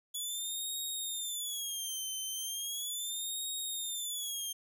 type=tone with vibrato; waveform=15% pulse; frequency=3400 Hz; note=G#7; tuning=40 cents sharp; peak=-29 dBFS; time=0.14-4.53 s; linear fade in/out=10 ms; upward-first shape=sine; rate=0.37 Hz; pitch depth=170 cents each way; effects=none